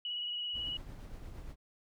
sine tone with vibrato, 2922 Hz, F#7, 22 cents flat, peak -35 dBFS, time 0.05-0.77 s, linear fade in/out 2 ms, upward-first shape sine, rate 18 Hz, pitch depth 22 cents each way
brown noise with tremolo, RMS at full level -45 dBFS, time 0.53-1.56 s, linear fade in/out 50 ms, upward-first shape sine, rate 8.5 Hz, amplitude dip 30%
effects none

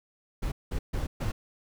brown noise bursts at uneven times, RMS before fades -30 dBFS, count 4, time 0.42-0.52 / 0.71-0.79 / 0.93-1.07 / 1.2-1.32 s, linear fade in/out 10 ms, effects none

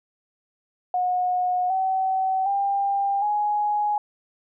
sine tone with pitch steps, 726 / 760.3 / 796.3 / 834 Hz, F#5 / F#5 / G5 / G#5, -33 / +47 / +27 / +7 cents, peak -20 dBFS, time 0.94-3.98 s, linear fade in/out 2 ms, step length 760 ms, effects none

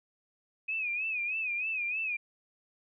sine tone with vibrato, 2513 Hz, D#7, 17 cents sharp, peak -30 dBFS, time 0.68-2.17 s, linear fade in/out 10 ms, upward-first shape sine, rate 3.2 Hz, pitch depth 100 cents each way, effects none

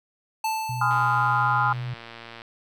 square tone with exponential decay, 880 Hz, A5, in tune, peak -23 dBFS, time 0.44-1.92 s, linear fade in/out 5 ms, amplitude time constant 320 ms
sine tone with pitch glide, 123.47 to 124.62 Hz, B2 to B2, 0 to +16 cents, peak -28 dBFS, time 0.69-1.94 s, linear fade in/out 5 ms, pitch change +16 cents, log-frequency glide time 1.18-1.53 s
sine chord, F minor seventh, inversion first, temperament equal with one note detuned, 830.6 / 1019.7 / 1244.5 / 1396.9 Hz, Ab5 / C6 / Eb6 / F6, 0 / -45 / 0 / 0 cents, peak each -25 dBFS, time 0.81-1.73 s, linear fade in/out 5 ms
click train, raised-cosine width 0.3 ms, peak -24 dBFS, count 176, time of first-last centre 0.91-2.419 s, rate 116 Hz
effects none

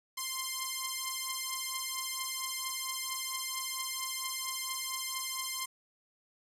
5% pulse beating tone pair, 1046.5 / 1050.9 Hz, C6 / C6, 0 / +7 cents, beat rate 4.4 Hz, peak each -25 / -26 dBFS, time 0.17-5.66 s, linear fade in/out 10 ms, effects resampled to 32000 Hz + 10-bit

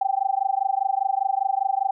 sine tone with amplitude modulation, 780 Hz, G5, 9 cents flat, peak -16 dBFS, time 0.01-1.91 s, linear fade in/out 5 ms, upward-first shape sine, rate 25 Hz, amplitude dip 100%, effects none

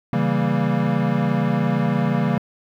square chord, C# diminished seventh, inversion none, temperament equal, 138.59 / 164.81 / 196 / 233.1 Hz, C#3 / E3 / G3 / Bb3, 0 / 0 / 0 / 0 cents, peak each -24 dBFS, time 0.13-2.38 s, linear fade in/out 2 ms, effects low-pass 2000 Hz 12 dB/octave + 9-bit

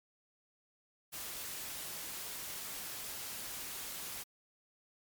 white noise, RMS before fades -43 dBFS, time 1.12-4.24 s, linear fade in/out 20 ms, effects MP3 96 kbps

